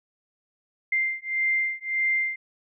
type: beating tone pair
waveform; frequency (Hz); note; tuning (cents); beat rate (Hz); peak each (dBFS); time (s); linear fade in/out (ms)
sine; 2093 / 2094.7; C7 / C7; 0 / +1; 1.7; -26; 0.92-2.36; 5
effects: none